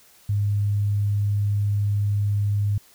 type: tone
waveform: sine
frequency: 102.3 Hz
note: G#2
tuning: 26 cents flat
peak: -19 dBFS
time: 0.29-2.78 s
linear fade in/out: 5 ms
effects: white hiss -54 dBFS RMS until 2.94 s

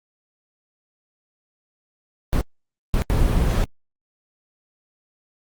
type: noise bursts at uneven times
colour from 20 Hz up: brown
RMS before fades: -18 dBFS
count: 3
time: 2.33-2.41 / 2.94-3.02 / 3.1-3.64 s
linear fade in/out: 0 ms
effects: Opus 24 kbps

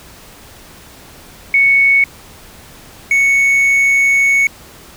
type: tone pair in turn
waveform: sine / triangle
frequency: 2217 / 2217 Hz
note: C#7 / C#7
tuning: 0 / 0 cents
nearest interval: unison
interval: 0 cents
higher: neither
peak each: -7 dBFS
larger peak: neither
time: 1.54-2.04 / 3.11-4.47 s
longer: second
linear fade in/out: 2 ms
effects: pink hiss -39 dBFS RMS until 4.96 s

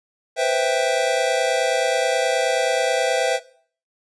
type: chord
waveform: square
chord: C major seventh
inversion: third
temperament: equal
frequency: 493.9 / 523.3 / 659.3 / 784 Hz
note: B4 / C5 / E5 / G5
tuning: 0 / 0 / 0 / 0 cents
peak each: -25 / -24 / -22 / -26 dBFS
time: 0.36-3.4 s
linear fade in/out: 50 ms
effects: noise-tail reverb RT60 0.5 s tail -19 dB re dry + resampled to 22050 Hz

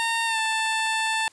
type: tone with pitch glide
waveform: 15% pulse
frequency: 916 to 885.3 Hz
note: A#5 to A5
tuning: -31 to +10 cents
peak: -16 dBFS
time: 0-1.28 s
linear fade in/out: 0 ms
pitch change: -59 cents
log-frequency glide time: 0.26-0.38 s
effects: white hiss -56 dBFS RMS until 1.32 s + resampled to 22050 Hz

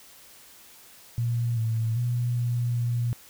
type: tone with pitch steps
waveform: sine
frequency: 118.3 / 112.8 / 121.3 / 120.6 / 119.6 Hz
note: A#2 / A2 / B2 / B2 / A#2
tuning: +26 / +44 / -31 / -41 / +45 cents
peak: -23 dBFS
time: 1.18-3.13 s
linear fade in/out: 0 ms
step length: 390 ms
effects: white hiss -51 dBFS RMS until 3.29 s

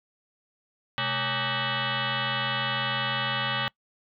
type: tone with frequency modulation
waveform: sine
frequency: 903 Hz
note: A5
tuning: 45 cents sharp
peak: -25 dBFS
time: 0.98-3.68 s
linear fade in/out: 0 ms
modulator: 344 Hz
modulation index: 7.8
effects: noise-tail reverb RT60 0.1 s tail -24 dB re dry

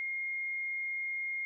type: tone with frequency modulation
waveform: sine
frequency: 2135 Hz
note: C7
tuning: 34 cents sharp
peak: -33 dBFS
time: 0-1.45 s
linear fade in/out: 0 ms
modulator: 35.9 Hz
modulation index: 0.23
effects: none

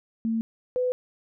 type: tone pair in turn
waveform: sine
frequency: 225.6 / 501.5 Hz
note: A3 / B4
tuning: +44 / +26 cents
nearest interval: octave + major second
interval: 1382 cents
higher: second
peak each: -23 / -22 dBFS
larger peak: second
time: 0.25-0.41 / 0.76-0.92 s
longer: neither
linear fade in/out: 0 ms
effects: none

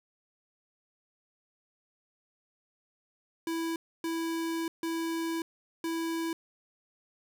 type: tone bursts at uneven times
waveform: square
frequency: 329.6 Hz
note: E4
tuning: in tune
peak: -31 dBFS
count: 4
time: 3.47-3.76 / 4.04-4.68 / 4.83-5.42 / 5.84-6.33 s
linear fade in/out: 2 ms
effects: none

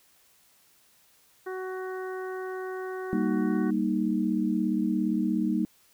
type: harmonic tone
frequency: 373.5 Hz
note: F#4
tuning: 16 cents sharp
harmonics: 1 / 2 / 3 / 4 / 5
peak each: -33 / -42 / -43 / -43 / -47 dBFS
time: 1.46-3.71 s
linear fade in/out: 10 ms
type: chord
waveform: sine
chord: Eb major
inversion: first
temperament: equal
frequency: 196 / 233.1 / 311.1 Hz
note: G3 / Bb3 / Eb4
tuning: 0 / 0 / 0 cents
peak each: -28 dBFS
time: 3.13-5.65 s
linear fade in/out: 0 ms
effects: white hiss -62 dBFS RMS until 5.93 s

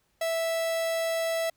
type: tone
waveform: 45% pulse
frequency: 658 Hz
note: E5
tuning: 3 cents flat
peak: -26 dBFS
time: 0.21-1.5 s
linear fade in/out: 5 ms
effects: pink hiss -71 dBFS RMS until 1.56 s

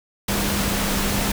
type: tone in noise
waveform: sine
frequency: 200 Hz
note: G3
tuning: 35 cents sharp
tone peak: -26 dBFS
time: 0.28-1.32 s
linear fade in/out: 5 ms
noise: pink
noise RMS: -23 dBFS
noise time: 0.28-1.32 s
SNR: -6 dB
effects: none

